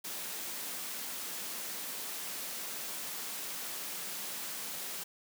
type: high-pass noise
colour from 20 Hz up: white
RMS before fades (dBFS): -40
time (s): 0.04-5.04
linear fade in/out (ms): 10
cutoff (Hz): 150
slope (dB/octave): 48
effects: none